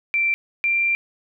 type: tone pair in turn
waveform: sine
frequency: 2349 / 2368 Hz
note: D7 / D7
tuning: 0 / +14 cents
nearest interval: unison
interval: 14 cents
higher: second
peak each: -17 dBFS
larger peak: neither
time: 0.14-0.34 / 0.64-0.95 s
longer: second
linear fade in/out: 0 ms
effects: none